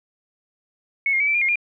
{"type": "tone with pitch steps", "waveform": "sine", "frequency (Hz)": [2204, 2130, 2281, 2327, 2410, 2134, 2407], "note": ["C#7", "C7", "C#7", "D7", "D7", "C7", "D7"], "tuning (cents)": [-11, 30, 49, -17, 44, 34, 42], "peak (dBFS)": -17, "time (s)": [1.06, 1.557], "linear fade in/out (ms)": 2, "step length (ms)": 71, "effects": []}